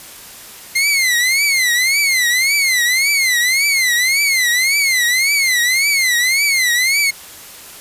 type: tone with vibrato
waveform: sawtooth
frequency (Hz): 2092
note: C7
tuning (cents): -1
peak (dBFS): -9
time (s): 0.75-7.11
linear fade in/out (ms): 10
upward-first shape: triangle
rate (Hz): 1.8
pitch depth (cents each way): 190
effects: white hiss -36 dBFS RMS until 7.8 s + resampled to 32000 Hz